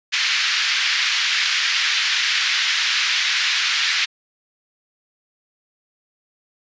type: band-pass noise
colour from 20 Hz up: pink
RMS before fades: -20 dBFS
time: 0.12-4.06 s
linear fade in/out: 20 ms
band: 1700 to 5200 Hz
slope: 24 dB/octave
effects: resampled to 16000 Hz